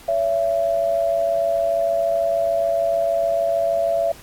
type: tone pair together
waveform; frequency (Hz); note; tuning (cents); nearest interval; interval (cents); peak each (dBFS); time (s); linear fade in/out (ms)
sine; 563.4 / 670; C#5 / E5; +28 / +28; minor third; 300; -23 / -18; 0.08-4.12; 5
effects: pink hiss -44 dBFS RMS until 4.22 s + AAC 64 kbps